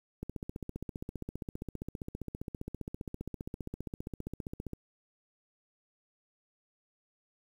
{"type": "click train", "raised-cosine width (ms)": 3, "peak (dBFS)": -25, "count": 69, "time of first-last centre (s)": [0.23, 4.733], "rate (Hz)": 15.1, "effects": ["9-bit"]}